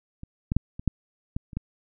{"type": "clicks", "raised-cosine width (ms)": 5, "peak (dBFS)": [-26, -13, -8, -23, -9, -16, -29, -16], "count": 8, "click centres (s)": [0.234, 0.519, 0.566, 0.795, 0.877, 1.365, 1.532, 1.57], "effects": []}